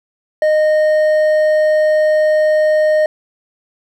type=tone with hard clipping; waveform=sine; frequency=616 Hz; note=D#5; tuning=17 cents flat; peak=-11 dBFS; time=0.42-3.06 s; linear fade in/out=2 ms; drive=5 dB; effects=none